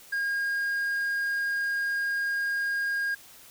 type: tone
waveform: triangle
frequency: 1623 Hz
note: G#6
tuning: 40 cents flat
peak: -24 dBFS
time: 0.12-3.15 s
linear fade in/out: 10 ms
effects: white hiss -51 dBFS RMS until 3.5 s